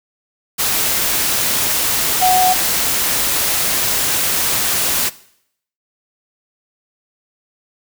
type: tone in noise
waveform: sine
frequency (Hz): 738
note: F#5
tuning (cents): -5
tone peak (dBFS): -10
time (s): 2.21-2.54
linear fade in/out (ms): 20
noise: white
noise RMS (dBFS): -17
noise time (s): 0.58-5.1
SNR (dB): +4
effects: noise-tail reverb RT60 0.7 s tail -19 dB re dry